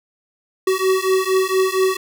square beating tone pair, 375.8 / 380.1 Hz, F#4 / F#4, +27 / +47 cents, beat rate 4.3 Hz, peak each -19 dBFS, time 0.67-1.97 s, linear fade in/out 5 ms, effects none

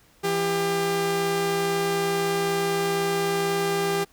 sawtooth tone pair together, 168.39 / 399 Hz, E3 / G4, +37 / +31 cents, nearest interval octave + minor third, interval 1494 cents, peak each -26 / -19 dBFS, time 0.23-4.05 s, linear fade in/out 20 ms, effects pink hiss -58 dBFS RMS until 4.12 s

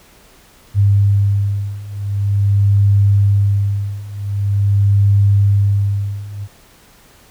sine beating tone pair, 100.2 / 100.65 Hz, G2 / G2, +38 / +46 cents, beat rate 0.45 Hz, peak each -15 / -13 dBFS, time 0.74-6.48 s, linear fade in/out 50 ms, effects pink hiss -47 dBFS RMS until 7.3 s

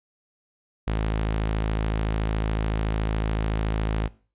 sawtooth tone, 53.8 Hz, A1, 38 cents flat, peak -19 dBFS, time 0.87-4.08 s, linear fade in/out 10 ms, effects noise-tail reverb RT60 0.4 s tail -21 dB re dry + resampled to 8000 Hz

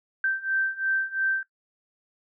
sine beating tone pair, 1559 / 1561.9 Hz, G6 / G6, -10 / -7 cents, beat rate 2.9 Hz, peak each -28 / -26 dBFS, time 0.24-1.43 s, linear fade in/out 2 ms, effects noise-tail reverb RT60 0.1 s tail -17 dB re dry

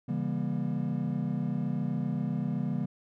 triangle chord, C# diminished seventh, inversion none, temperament just, 138.59 / 166.31 / 199.57 / 239.5 Hz, C#3 / E3 / G3 / Bb3, 0 / +16 / +31 / +47 cents, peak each -32 dBFS, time 0.08-2.86 s, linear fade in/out 10 ms, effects none

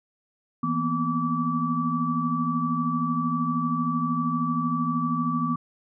sine tone cluster, 164.2 / 235 / 247.9 / 1155 Hz, E3 / A#3 / B3 / D6, -6 / +14 / +7 / -29 cents, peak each -29 / -31 / -27 / -27 dBFS, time 0.63-5.56 s, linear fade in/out 5 ms, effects none

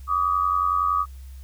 sine tone pair together, 1153.7 / 1244.5 Hz, D6 / D#6, -31 / 0 cents, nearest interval minor second, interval 131 cents, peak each -22 dBFS, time 0.07-1.06 s, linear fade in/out 50 ms, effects added 66 Hz sine -37 dBFS peak until 1.43 s + white hiss -57 dBFS RMS until 1.43 s

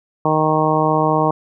harmonic tone, 155.56 Hz, D#3, in tune, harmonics 1 / 2 / 3 / 4 / 5 / 6 / 7, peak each -21 / -21 / -21 / -21 / -21 / -21 / -21 dBFS, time 0.25-1.31 s, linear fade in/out 2 ms, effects none

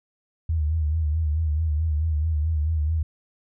sine tone with vibrato, 78 Hz, D#2, 5 cents sharp, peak -20 dBFS, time 0.49-3.03 s, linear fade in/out 5 ms, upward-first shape sine, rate 4.6 Hz, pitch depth 81 cents each way, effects none

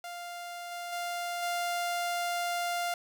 sawtooth tone with level steps, 698.5 Hz, F5, in tune, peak -35 / -33 / -29 / -26 dBFS, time 0.04-2.94 s, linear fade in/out 2 ms, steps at 0.71 / 0.92 / 1.42 s, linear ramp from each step 10 ms, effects none

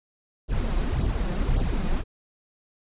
brown noise with flanger, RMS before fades -24 dBFS, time 0.48-2.04 s, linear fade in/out 50 ms, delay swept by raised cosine 0.21 to 5.71 ms, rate 1.8 Hz, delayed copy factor +0.65, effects resampled to 8000 Hz

